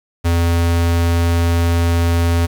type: tone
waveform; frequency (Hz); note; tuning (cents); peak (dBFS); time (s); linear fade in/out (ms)
square; 84.9; F2; -48; -13; 0.24-2.47; 20
effects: 7-bit